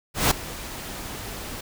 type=noise with ADSR envelope; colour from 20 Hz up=pink; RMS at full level=-17 dBFS; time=0.14-1.61 s; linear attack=170 ms; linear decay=6 ms; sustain=-18 dB; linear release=6 ms; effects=none